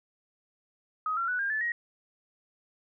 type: tone with pitch steps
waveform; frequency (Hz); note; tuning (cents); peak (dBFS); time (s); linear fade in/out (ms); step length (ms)
sine; 1260 / 1366.1 / 1481.2 / 1605.9 / 1741.2 / 1887.9; D#6 / F6 / F#6 / G6 / A6 / A#6; +21 / -39 / +1 / +41 / -19 / +21; -27; 1.06-1.72; 2; 110
effects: none